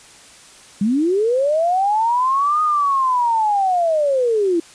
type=linear two-way sweep; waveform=sine; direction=up then down; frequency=190.1 to 1244.5 to 324 Hz; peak=-14 dBFS; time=0.81-4.6 s; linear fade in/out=5 ms; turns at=2.62 s; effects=white hiss -44 dBFS RMS until 4.74 s + resampled to 22050 Hz